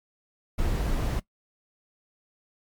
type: noise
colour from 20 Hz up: brown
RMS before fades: -26 dBFS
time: 0.58-1.2 s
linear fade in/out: 10 ms
effects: noise-tail reverb RT60 0.1 s tail -19 dB re dry + MP3 96 kbps